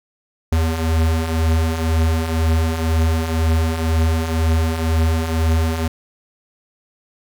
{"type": "beating tone pair", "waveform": "square", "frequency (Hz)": [79.4, 81.4], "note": ["D#2", "E2"], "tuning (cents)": [36, -21], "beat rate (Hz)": 2, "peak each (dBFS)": [-23, -17], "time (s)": [0.52, 5.88], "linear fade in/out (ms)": 5, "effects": []}